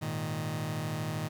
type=chord; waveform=sawtooth; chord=Ab suspended second; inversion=none; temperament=just; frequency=103.83 / 116.8 / 155.74 Hz; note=Ab2 / Bb2 / Eb3; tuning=0 / +4 / +2 cents; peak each=-36 / -33 / -30 dBFS; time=0.01-1.29 s; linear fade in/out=20 ms; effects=11-bit